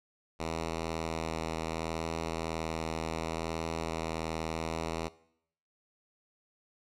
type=tone with vibrato; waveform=5% pulse; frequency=81.2 Hz; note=E2; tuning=26 cents flat; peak=-22 dBFS; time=0.39-5.09 s; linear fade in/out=20 ms; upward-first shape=sine; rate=0.7 Hz; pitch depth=11 cents each way; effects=noise-tail reverb RT60 0.7 s tail -20 dB re dry + low-pass 8000 Hz 12 dB/octave